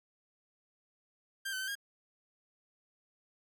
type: tone with pitch steps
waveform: sawtooth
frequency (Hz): 1585 / 1523 / 1540 / 1624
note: G6 / F#6 / G6 / G#6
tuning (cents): +19 / +50 / -31 / -39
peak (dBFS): -32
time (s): 1.45-1.754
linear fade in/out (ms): 10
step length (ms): 76
effects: none